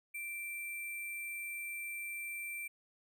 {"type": "tone with sample-and-hold", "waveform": "sine", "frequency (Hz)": 2349, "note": "D7", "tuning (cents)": 0, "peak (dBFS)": -39, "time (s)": [0.14, 2.68], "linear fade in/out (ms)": 10, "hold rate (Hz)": 11025, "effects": []}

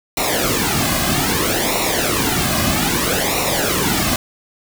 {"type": "noise with flanger", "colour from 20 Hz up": "pink", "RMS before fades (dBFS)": -18, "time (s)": [0.17, 4.16], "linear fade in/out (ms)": 2, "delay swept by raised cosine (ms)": [0.62, 2.22], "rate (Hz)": 0.62, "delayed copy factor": -0.75, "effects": []}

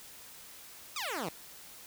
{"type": "exponential sweep", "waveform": "10% pulse", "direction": "down", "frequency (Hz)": [1300, 145.2], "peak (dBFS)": -26, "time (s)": [0.96, 1.29], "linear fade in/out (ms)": 2, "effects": ["white hiss -51 dBFS RMS until 1.86 s"]}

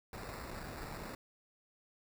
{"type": "noise with sample-and-hold", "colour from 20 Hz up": "pink", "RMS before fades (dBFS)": -45, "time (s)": [0.13, 1.15], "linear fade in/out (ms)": 2, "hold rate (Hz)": 3150, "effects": []}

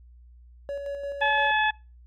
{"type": "tone with tremolo", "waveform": "triangle", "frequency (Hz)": 564, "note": "C#5", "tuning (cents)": 30, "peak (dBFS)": -27, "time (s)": [0.69, 1.51], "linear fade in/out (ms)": 0, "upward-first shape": "square", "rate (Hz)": 5.8, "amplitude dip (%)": 35}
{"type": "harmonic tone", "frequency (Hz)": 858, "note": "A5", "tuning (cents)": -44, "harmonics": [1, 2, 3, 4], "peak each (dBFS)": [-24, -23, -31, -33], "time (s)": [1.21, 1.71], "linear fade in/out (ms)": 10}
{"effects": ["noise-tail reverb RT60 0.3 s tail -25 dB re dry", "added 60 Hz sine -48 dBFS peak until 2.06 s"]}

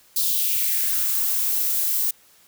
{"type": "noise with high-pass filter sweep", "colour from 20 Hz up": "violet", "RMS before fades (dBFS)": -22, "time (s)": [0.16, 2.11], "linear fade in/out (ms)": 5, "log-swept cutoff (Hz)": [4200, 300], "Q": 2.9, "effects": ["white hiss -55 dBFS RMS until 2.47 s"]}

